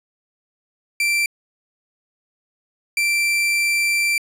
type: tone pair in turn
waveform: 40% pulse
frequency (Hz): 2349 / 2349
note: D7 / D7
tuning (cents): 0 / 0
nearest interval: unison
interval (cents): 0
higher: neither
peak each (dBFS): -16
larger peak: neither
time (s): 1-1.26 / 2.97-4.18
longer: second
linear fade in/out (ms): 2
effects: resampled to 32000 Hz